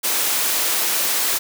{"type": "high-pass noise", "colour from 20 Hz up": "white", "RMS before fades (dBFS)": -20, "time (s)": [0.03, 1.39], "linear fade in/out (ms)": 20, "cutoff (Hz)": 310, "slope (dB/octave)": 12, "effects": []}